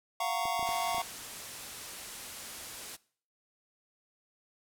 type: chord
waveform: square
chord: Gb major seventh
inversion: third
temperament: just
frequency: 693.7 / 740 / 925 / 1110 Hz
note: F5 / Gb5 / Bb5 / Db6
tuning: -12 / 0 / -14 / +2 cents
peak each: -35 / -37 / -38 / -37 dBFS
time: 0.2-1.02 s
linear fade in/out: 5 ms
type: clicks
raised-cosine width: 2 ms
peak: -32 dBFS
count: 6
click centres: 0.455 / 0.594 / 0.628 / 0.69 / 0.946 / 0.982 s
type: low-pass noise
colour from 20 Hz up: white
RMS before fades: -45 dBFS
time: 0.65-2.97 s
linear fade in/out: 20 ms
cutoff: 12000 Hz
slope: 24 dB/octave
effects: noise-tail reverb RT60 0.5 s tail -21 dB re dry